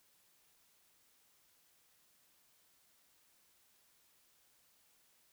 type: silence
effects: white hiss -71 dBFS RMS until 5.32 s